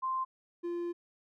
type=tone pair in turn; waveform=sine / triangle; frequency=1045 / 346 Hz; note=C6 / F4; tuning=-2 / -16 cents; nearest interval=octave + perfect fifth; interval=1914 cents; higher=first; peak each=-30 / -31 dBFS; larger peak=first; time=0.02-0.25 / 0.63-0.93 s; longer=second; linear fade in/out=20 ms; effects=none